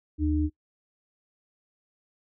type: tone pair together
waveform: sine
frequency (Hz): 77.8 / 303.6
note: D#2 / D#4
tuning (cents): 0 / -42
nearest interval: 2 octaves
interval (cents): 2358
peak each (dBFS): -25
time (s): 0.18-0.5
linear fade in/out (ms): 50
effects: noise-tail reverb RT60 0.1 s tail -23 dB re dry